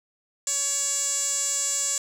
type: tone with band-pass filter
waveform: sawtooth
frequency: 562 Hz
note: C#5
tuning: 24 cents sharp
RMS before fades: -26 dBFS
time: 0.47-1.98 s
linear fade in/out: 2 ms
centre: 7400 Hz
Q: 7.6
effects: none